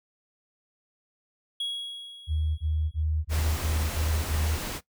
triangle tone with exponential decay, 3322 Hz, G#7, in tune, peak -25 dBFS, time 1.6-3.03 s, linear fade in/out 5 ms, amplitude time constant 310 ms
sine tone bursts, 77.9 Hz, D#2, 3 cents sharp, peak -24 dBFS, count 7, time 2.27-4.584 s, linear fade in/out 50 ms, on 310 ms, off 24 ms
pink noise, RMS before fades -34 dBFS, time 3.29-4.81 s, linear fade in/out 50 ms
effects noise-tail reverb RT60 0.1 s tail -18 dB re dry

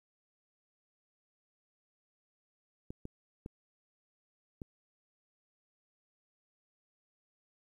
clicks, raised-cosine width 3 ms, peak -29 dBFS, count 4, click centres 2.905 / 3.054 / 3.461 / 4.618 s, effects 11-bit

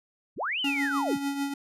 sine linear two-way sweep, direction up then down, 55 to 3118 to 69.4 Hz, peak -27 dBFS, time 0.36-1.18 s, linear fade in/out 50 ms, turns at 0.6 s
square tone with tremolo, 280 Hz, C#4, 18 cents sharp, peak -26 dBFS, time 0.64-1.54 s, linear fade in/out 5 ms, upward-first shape triangle, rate 6.7 Hz, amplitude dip 60%
effects resampled to 32000 Hz

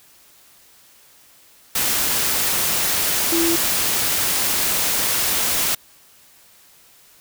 sine tone in noise, 334.5 Hz, E4, 25 cents sharp, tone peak -18 dBFS, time 3.32-3.56 s, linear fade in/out 5 ms, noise white, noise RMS -20 dBFS, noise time 1.75-5.75 s, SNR -1 dB, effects white hiss -51 dBFS RMS until 7.2 s

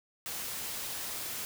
white noise, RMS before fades -38 dBFS, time 0.26-1.45 s, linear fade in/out 0 ms, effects none

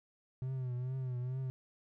triangle tone with vibrato, 127.5 Hz, C3, 44 cents flat, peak -33 dBFS, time 0.42-1.5 s, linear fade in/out 0 ms, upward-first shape triangle, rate 2.3 Hz, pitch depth 76 cents each way, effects none

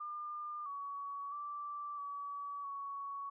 sine tone with pitch steps, 1202 / 1127 / 1168 / 1141 / 1118 Hz, D6 / C#6 / D6 / C#6 / C#6, +40 / +28 / -10 / +50 / +14 cents, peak -40 dBFS, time 0-3.3 s, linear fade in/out 10 ms, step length 660 ms, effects none

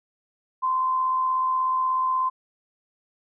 sine tone with amplitude modulation, 1035 Hz, C6, 19 cents flat, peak -19 dBFS, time 0.62-2.3 s, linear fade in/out 20 ms, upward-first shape sine, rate 76.5 Hz, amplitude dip 30%, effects none

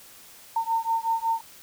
sine beating tone pair, 906 / 911.4 Hz, A#5 / A#5, -50 / -39 cents, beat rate 5.4 Hz, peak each -26 dBFS, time 0.56-1.41 s, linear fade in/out 5 ms, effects white hiss -49 dBFS RMS until 1.62 s

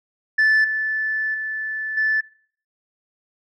sine tone with level steps, 1749 Hz, A6, 11 cents flat, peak -11 / -20 / -24 / -16 dBFS, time 0.38-2.21 s, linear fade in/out 10 ms, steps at 0.64 / 1.34 / 1.97 s, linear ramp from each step 5 ms, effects noise-tail reverb RT60 0.5 s tail -20 dB re dry + tanh soft clip ceiling -12 dBFS

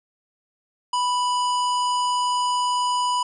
harmonic tone, 987.8 Hz, B5, in tune, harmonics 1 / 3 / 5 / 7 / 9, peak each -20 / -30 / -34 / -37 / -39 dBFS, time 0.93-3.23 s, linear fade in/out 5 ms, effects none

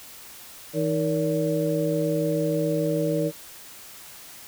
sine tone cluster, 161 / 313.6 / 465.3 / 572 Hz, E3 / D#4 / A#4 / D5, -41 / +14 / -3 / -46 cents, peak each -27 dBFS, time 0.73-3.32 s, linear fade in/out 50 ms, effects white hiss -44 dBFS RMS until 4.47 s

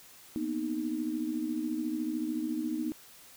sine tone cluster, 237.4 / 251.3 / 310.4 Hz, A#3 / B3 / D#4, +32 / +30 / -4 cents, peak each -37 / -37 / -32 dBFS, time 0.36-2.92 s, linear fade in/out 0 ms, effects white hiss -54 dBFS RMS until 3.36 s

